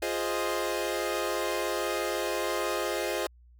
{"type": "chord", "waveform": "sawtooth", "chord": "F minor seventh", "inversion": "none", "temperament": "equal", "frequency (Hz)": [349.2, 415.3, 523.3, 622.3], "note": ["F4", "Ab4", "C5", "Eb5"], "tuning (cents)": [0, 0, 0, 0], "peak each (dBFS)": -30, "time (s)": [0.02, 3.27], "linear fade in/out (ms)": 5, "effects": ["added 60 Hz sine -53 dBFS peak until 3.59 s"]}